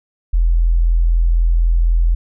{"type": "tone", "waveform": "sine", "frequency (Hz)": 42, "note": "E1", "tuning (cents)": 33, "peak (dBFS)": -10, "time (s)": [0.33, 2.15], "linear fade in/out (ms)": 10, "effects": []}